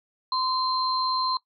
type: tone pair together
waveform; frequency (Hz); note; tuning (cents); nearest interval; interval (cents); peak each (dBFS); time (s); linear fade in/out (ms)
sine; 1032 / 4142; C6 / C8; -24 / -18; 2 octaves; 2406; -25 / -27; 0.32-1.37; 2
effects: noise-tail reverb RT60 0.1 s tail -19 dB re dry